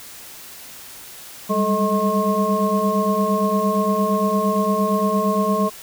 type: tone cluster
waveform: sine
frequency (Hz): 195.3 / 204 / 436 / 631 / 1074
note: G3 / G#3 / A4 / D#5 / C6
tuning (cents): -6 / -31 / -16 / +24 / +45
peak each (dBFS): -23 / -22 / -24 / -24 / -22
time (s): 1.49-5.7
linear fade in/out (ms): 20
effects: white hiss -39 dBFS RMS until 5.82 s